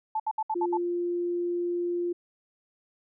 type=tone bursts; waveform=sine; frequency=873 Hz; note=A5; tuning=14 cents flat; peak=-25 dBFS; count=6; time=0.15-0.773 s; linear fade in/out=5 ms; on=48 ms; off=67 ms
type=tone; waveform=sine; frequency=349.2 Hz; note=F4; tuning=in tune; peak=-26 dBFS; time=0.55-2.13 s; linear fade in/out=10 ms
effects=none